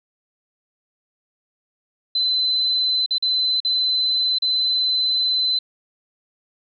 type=tone with dropouts; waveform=sine; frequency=4041 Hz; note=B7; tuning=39 cents sharp; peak=-17 dBFS; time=2.15-5.59 s; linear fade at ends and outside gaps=5 ms; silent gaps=3.062-3.107 / 3.183-3.224 / 3.603-3.648 / 4.386-4.421 s; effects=none